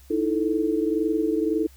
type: tone cluster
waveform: sine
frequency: 308.9 / 330.7 / 439 Hz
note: D#4 / E4 / A4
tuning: -12 / +6 / -4 cents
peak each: -25 dBFS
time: 0.1-1.67 s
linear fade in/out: 10 ms
effects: added 66 Hz sine -48 dBFS peak until 1.76 s + white hiss -56 dBFS RMS until 1.76 s